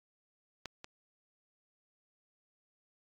clicks, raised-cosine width 0.2 ms, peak -22 / -28 dBFS, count 2, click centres 0.657 / 0.844 s, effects AAC 48 kbps

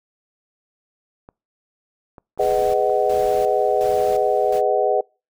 clicks, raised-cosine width 1 ms, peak -27 dBFS, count 5, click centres 1.289 / 2.182 / 2.376 / 2.408 / 2.898 s
pink noise with tremolo, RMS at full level -37 dBFS, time 2.38-4.62 s, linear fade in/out 50 ms, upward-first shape square, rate 1.4 Hz, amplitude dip 75%
sine chord, G# minor seventh, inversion none, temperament just, 415.3 / 498.4 / 623 / 747.5 Hz, G#4 / B4 / D#5 / F#5, 0 / +16 / +2 / +17 cents, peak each -21 dBFS, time 2.39-5.01 s, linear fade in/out 5 ms
effects noise-tail reverb RT60 0.3 s tail -26 dB re dry

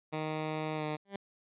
10% pulse tone with pitch glide, 155.56 to 152.45 Hz, D#3 to D#3, 0 to -35 cents, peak -25 dBFS, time 0.12-0.97 s, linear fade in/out 20 ms, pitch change -35 cents, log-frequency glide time 0.75-0.84 s
15% pulse tone with exponential growth, 198.5 Hz, G3, 22 cents sharp, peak -27 dBFS, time 1.05-1.16 s, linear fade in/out 2 ms, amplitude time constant 22 ms
effects resampled to 8000 Hz

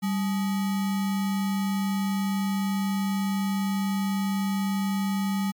sine tone with sample-and-hold, 196 Hz, G3, in tune, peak -23 dBFS, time 0.02-5.52 s, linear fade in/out 20 ms, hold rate 1050 Hz, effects MP3 96 kbps

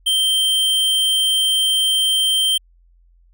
square tone, 3136 Hz, G7, in tune, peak -15 dBFS, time 0.06-2.58 s, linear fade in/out 10 ms, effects added 43 Hz sine -50 dBFS peak until 3.33 s

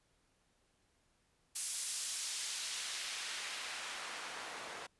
white noise with band-pass filter sweep, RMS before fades -42 dBFS, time 1.55-4.87 s, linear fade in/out 10 ms, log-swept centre 9400 to 770 Hz, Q 0.72, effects pink hiss -75 dBFS RMS until 4.99 s + resampled to 24000 Hz

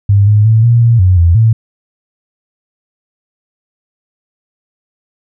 sine tone with pitch steps, 100.6 / 105.2 / 111.2 / 118 / 116.8 / 92 / 84.9 / 112.4 Hz, G2 / G#2 / A2 / A#2 / A#2 / F#2 / F2 / A2, +45 / +23 / +19 / +22 / +4 / -9 / -48 / +37 cents, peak -4 dBFS, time 0.09-1.53 s, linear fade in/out 5 ms, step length 180 ms, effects none

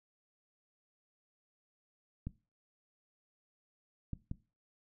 clicks, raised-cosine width 5 ms, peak -26 dBFS, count 3, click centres 2.27 / 4.133 / 4.314 s, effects noise-tail reverb RT60 0.3 s tail -18 dB re dry

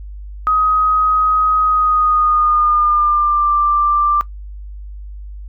sine tone with pitch glide, 1259 to 1181.5 Hz, D#6 to D6, +20 to +10 cents, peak -11 dBFS, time 0.47-4.21 s, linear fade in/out 0 ms, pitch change -110 cents, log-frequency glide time 1.6-3.51 s, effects noise-tail reverb RT60 0.1 s tail -17 dB re dry + added 50 Hz sine -28 dBFS peak until 5.48 s

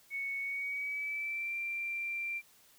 sine tone with pitch glide, 2217 to 2362 Hz, C#7 to D7, 0 to +9 cents, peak -34 dBFS, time 0.1-2.42 s, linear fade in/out 50 ms, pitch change +109 cents, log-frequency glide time 0.4-1.56 s, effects white hiss -63 dBFS RMS until 2.78 s

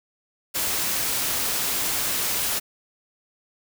white noise, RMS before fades -25 dBFS, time 0.54-2.6 s, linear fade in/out 20 ms, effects none

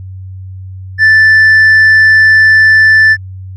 sine tone with tanh clipping, 1760 Hz, A6, in tune, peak -3 dBFS, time 0.98-3.17 s, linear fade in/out 50 ms, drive 2 dB, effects added 94 Hz sine -23 dBFS peak until 3.56 s

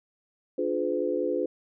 sine chord, D diminished seventh, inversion none, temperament just, 293.7 / 352.4 / 422.9 / 507.5 Hz, D4 / F4 / Ab4 / Cb5, 0 / +16 / +31 / +47 cents, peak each -32 / -30 / -31 / -29 dBFS, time 0.58-1.46 s, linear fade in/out 5 ms, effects none

